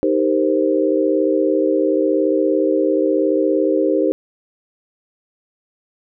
sine chord, C minor seventh, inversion first, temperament equal, 311.1 / 392 / 466.2 / 523.3 Hz, Eb4 / G4 / Bb4 / C5, 0 / 0 / 0 / 0 cents, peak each -18 / -19 / -22 / -19 dBFS, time 0.03-4.12 s, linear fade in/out 0 ms, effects none

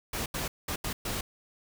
pink noise bursts at uneven times, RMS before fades -33 dBFS, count 5, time 0.13-0.26 / 0.34-0.48 / 0.68-0.76 / 0.84-0.93 / 1.05-1.21 s, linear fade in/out 5 ms, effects none

